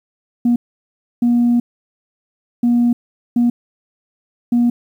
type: tone bursts at uneven times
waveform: sine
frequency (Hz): 239.4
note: A#3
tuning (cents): +46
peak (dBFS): -9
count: 5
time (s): 0.45-0.56 / 1.22-1.6 / 2.63-2.93 / 3.36-3.5 / 4.52-4.7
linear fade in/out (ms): 5
effects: tanh soft clip ceiling -8 dBFS + 8-bit